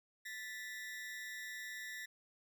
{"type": "ring-modulated tone", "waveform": "40% pulse", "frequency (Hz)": 1864.7, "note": "A#6", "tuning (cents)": 0, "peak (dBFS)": -40, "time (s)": [0.25, 2.06], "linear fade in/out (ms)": 10, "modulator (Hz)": 109, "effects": []}